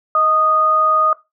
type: tone pair together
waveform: sine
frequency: 629 / 1237.8 Hz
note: D#5 / D#6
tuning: +19 / -9 cents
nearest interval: octave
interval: 1172 cents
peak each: -22 / -12 dBFS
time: 0.15-1.13 s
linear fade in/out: 2 ms
effects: noise-tail reverb RT60 0.2 s tail -17 dB re dry